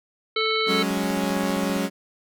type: harmonic tone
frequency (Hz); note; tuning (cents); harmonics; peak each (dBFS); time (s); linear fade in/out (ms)
440; A4; 0; 1 / 3 / 5 / 7 / 9 / 10; -25 / -27 / -27 / -31 / -27 / -36; 0.36-0.83; 5
type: chord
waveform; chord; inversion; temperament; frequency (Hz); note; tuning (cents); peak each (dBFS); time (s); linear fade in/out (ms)
sawtooth; F# suspended second; none; equal; 185 / 207.7 / 277.2; F#3 / G#3 / C#4; 0 / 0 / 0; -23; 0.66-1.9; 50
type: click train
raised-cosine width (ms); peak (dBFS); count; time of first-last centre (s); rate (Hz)
2; -26; 14; 0.91-1.765; 15.2
effects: none